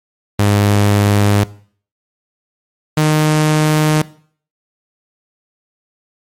sawtooth tone pair in turn, 102.3 / 153.71 Hz, G#2 / D#3, -26 / -21 cents, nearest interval perfect fifth, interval 705 cents, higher second, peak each -6 dBFS, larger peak neither, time 0.39-1.44 / 2.97-4.02 s, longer neither, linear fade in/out 5 ms, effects noise-tail reverb RT60 0.5 s tail -19 dB re dry + MP3 64 kbps

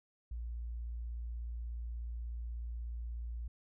sine tone, 58.27 Hz, A#1, in tune, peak -38 dBFS, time 0.31-3.48 s, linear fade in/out 5 ms, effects none

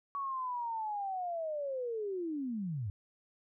sine linear sweep, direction down, 1128 to 92 Hz, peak -34 dBFS, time 0.15-2.9 s, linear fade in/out 0 ms, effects none

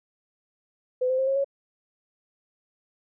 sine tone with pitch steps, 506 / 517.5 / 529.3 / 541.4 / 553.7 Hz, B4 / C5 / C5 / C#5 / C#5, +42 / -19 / +20 / -41 / -2 cents, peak -21 dBFS, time 1.01-1.445 s, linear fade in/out 10 ms, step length 87 ms, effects none

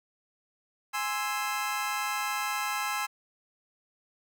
25% pulse chord, Ab augmented, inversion none, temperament equal, 830.6 / 1046.5 / 1318.5 Hz, Ab5 / C6 / E6, 0 / 0 / 0 cents, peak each -30 dBFS, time 0.93-3.07 s, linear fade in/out 20 ms, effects none

